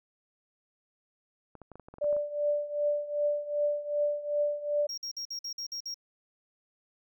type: clicks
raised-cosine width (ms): 1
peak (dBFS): -33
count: 11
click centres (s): 1.553 / 1.617 / 1.717 / 1.756 / 1.797 / 1.885 / 1.94 / 1.984 / 2.043 / 2.128 / 2.166
type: tone with tremolo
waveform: sine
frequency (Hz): 587.3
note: D5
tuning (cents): 0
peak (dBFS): -23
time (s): 2.01-4.87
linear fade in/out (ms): 10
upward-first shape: triangle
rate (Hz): 2.6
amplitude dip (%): 85
type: tone bursts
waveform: triangle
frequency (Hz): 5588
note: F8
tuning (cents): 0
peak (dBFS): -33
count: 8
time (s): 4.89-5.943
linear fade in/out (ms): 5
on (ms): 87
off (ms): 51
effects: none